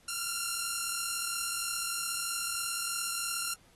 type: tone pair together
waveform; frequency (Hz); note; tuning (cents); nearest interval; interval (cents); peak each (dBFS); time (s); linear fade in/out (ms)
5% pulse; 1367.2 / 1404; F6 / F6; -37 / +9; unison; 46; -23 / -25; 0.08-3.54; 5
effects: pink hiss -63 dBFS RMS until 3.75 s + AAC 32 kbps